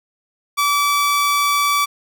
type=tone; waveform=sawtooth; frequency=1153 Hz; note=D6; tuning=32 cents flat; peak=-11 dBFS; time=0.57-1.86 s; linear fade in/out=20 ms; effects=none